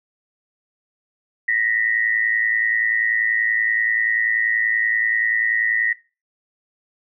sine tone pair together, 1856.6 / 1967 Hz, A#6 / B6, -7 / -7 cents, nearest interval minor second, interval 100 cents, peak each -20 dBFS, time 1.48-5.93 s, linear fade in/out 5 ms, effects noise-tail reverb RT60 0.3 s tail -17 dB re dry

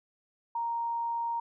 sine tone, 932.3 Hz, A#5, in tune, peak -29 dBFS, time 0.55-1.4 s, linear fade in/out 5 ms, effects none

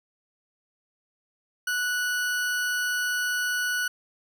40% pulse tone, 1475 Hz, F#6, 6 cents flat, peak -24 dBFS, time 1.67-3.88 s, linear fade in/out 5 ms, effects none

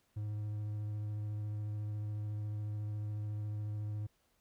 triangle tone with vibrato, 105.3 Hz, G#2, 24 cents sharp, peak -34 dBFS, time 0.16-4.07 s, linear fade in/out 10 ms, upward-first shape triangle, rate 14 Hz, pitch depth 16 cents each way, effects pink hiss -75 dBFS RMS until 4.4 s

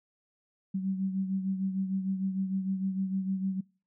sine beating tone pair, 190.4 / 197 Hz, F#3 / G3, +50 / +9 cents, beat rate 6.6 Hz, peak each -29 / -37 dBFS, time 0.74-3.61 s, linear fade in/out 10 ms, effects noise-tail reverb RT60 0.4 s tail -26 dB re dry

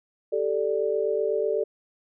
sine chord, G suspended second, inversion none, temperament equal, 392 / 440 / 587.3 Hz, G4 / A4 / D5, 0 / 0 / 0 cents, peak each -28 / -25 / -28 dBFS, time 0.32-1.64 s, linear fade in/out 10 ms, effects none

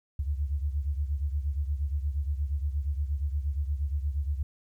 sine beating tone pair, 70 / 78.5 Hz, C#2 / D#2, +18 / +16 cents, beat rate 8.5 Hz, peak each -28 / -33 dBFS, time 0.19-4.43 s, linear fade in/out 5 ms, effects 11-bit

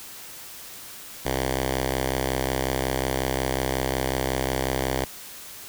5% pulse tone with notch filter, 65.5 Hz, C2, 2 cents sharp, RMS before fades -26 dBFS, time 1.25-5.05 s, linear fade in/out 5 ms, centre 200 Hz, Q 1.8, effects white hiss -41 dBFS RMS until 5.68 s

